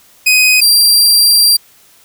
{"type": "tone pair in turn", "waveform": "sawtooth", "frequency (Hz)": [2506, 4731], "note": ["D#7", "D8"], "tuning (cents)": [12, 12], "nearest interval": "major seventh", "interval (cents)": 1100, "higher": "second", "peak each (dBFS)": -3, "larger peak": "neither", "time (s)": [[0.26, 0.61], [0.61, 1.57]], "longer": "second", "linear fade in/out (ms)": 10, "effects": ["white hiss -46 dBFS RMS until 2.04 s"]}